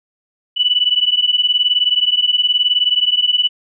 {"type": "beating tone pair", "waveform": "sine", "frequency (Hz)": [2956, 2975], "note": ["F#7", "F#7"], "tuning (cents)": [-2, 9], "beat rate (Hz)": 19, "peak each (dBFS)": -15, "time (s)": [0.56, 3.49], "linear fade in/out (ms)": 20, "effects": []}